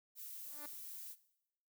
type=noise; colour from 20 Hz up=violet; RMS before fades=-49 dBFS; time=0.15-1.16 s; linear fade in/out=50 ms
type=tone with exponential growth; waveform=10% pulse; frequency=293.7 Hz; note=D4; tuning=in tune; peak=-39 dBFS; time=0.39-0.66 s; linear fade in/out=2 ms; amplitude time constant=57 ms
effects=noise-tail reverb RT60 0.8 s tail -17 dB re dry